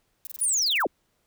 violet noise bursts, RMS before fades -37 dBFS, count 13, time 0.25-0.822 s, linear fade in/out 0 ms, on 20 ms, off 26 ms
sine linear sweep, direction down, 10020 to 196 Hz, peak -21 dBFS, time 0.41-0.87 s, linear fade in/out 5 ms
effects pink hiss -71 dBFS RMS until 1.26 s

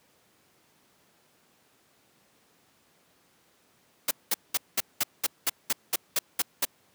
white noise bursts, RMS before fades -25 dBFS, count 12, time 4.08-6.652 s, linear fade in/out 5 ms, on 31 ms, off 200 ms, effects pink hiss -64 dBFS RMS until 6.94 s + high-pass 150 Hz 12 dB/octave

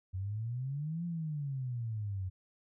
sine exponential two-way sweep, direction up then down, 91 to 174.61 to 91 Hz, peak -34 dBFS, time 0.13-2.3 s, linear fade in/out 20 ms, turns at 1.05 s, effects none

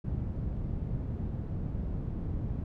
white low-pass noise, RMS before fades -34 dBFS, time 0.04-2.64 s, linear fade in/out 5 ms, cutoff 130 Hz, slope 12 dB/octave, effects none

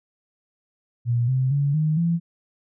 sine tone with pitch steps, 119.4 / 130.21 / 141.99 / 154.84 / 168.86 Hz, A#2 / C3 / C#3 / D#3 / E3, +42 / -8 / +42 / -8 / +42 cents, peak -18 dBFS, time 1.05-2.2 s, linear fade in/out 50 ms, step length 230 ms, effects none

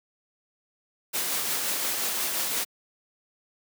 white noise with tremolo, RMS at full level -27 dBFS, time 1.13-2.65 s, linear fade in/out 20 ms, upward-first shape triangle, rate 5.7 Hz, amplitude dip 30%, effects high-pass 200 Hz 12 dB/octave

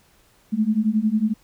sine beating tone pair, 210 / 221 Hz, G#3 / A3, +19 / +8 cents, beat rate 11 Hz, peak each -21 / -20 dBFS, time 0.52-1.34 s, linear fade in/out 20 ms, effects pink hiss -58 dBFS RMS until 1.43 s

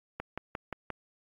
click train, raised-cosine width 0.5 ms, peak -20 dBFS, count 5, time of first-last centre 0.2-0.903 s, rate 5.69 Hz, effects AAC 32 kbps

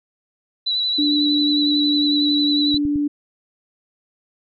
sine tone with vibrato, 3951 Hz, B7, in tune, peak -18 dBFS, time 0.66-2.78 s, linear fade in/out 10 ms, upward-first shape sine, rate 11 Hz, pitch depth 31 cents each way
sine tone with pitch glide, 293.7 to 291.7 Hz, D4 to D4, 0 to -12 cents, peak -17 dBFS, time 0.98-3.08 s, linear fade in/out 10 ms, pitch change -12 cents, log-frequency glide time 1.25-2.78 s
clicks, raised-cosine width 5 ms, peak -19 dBFS, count 3, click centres 2.744 / 2.853 / 2.958 s
effects none

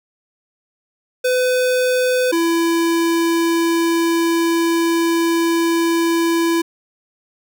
square tone pair in turn, 504 / 334.3 Hz, B4 / E4, +35 / +24 cents, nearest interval perfect fifth, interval 711 cents, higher first, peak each -15 dBFS, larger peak neither, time 1.24-2.32 / 2.32-6.62 s, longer second, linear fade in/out 10 ms, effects none

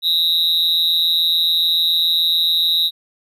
triangle tone with amplitude modulation, 3816 Hz, A#7, 40 cents sharp, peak -8 dBFS, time 0.02-2.91 s, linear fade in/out 50 ms, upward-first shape sine, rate 167 Hz, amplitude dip 100%, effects none

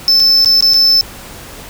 triangle tone with dropouts, 5274 Hz, E8, in tune, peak -5 dBFS, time 0.08-1.01 s, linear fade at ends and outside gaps 0 ms, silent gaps 0.198-0.202 / 0.447-0.459 / 0.607-0.625 / 0.736-0.742 s, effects pink hiss -32 dBFS RMS until 1.69 s

